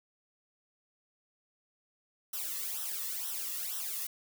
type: noise with flanger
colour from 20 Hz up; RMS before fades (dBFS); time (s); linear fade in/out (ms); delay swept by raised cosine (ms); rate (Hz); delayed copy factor
blue; -37; 2.33-4.07; 5; 0.43 to 1.32; 2.1; -1
effects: none